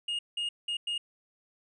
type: tone bursts at uneven times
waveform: triangle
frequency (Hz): 2852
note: F7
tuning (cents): +36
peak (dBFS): -28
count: 4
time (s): 0.08-0.19 / 0.37-0.49 / 0.68-0.77 / 0.87-0.98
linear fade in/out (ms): 5
effects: resampled to 24000 Hz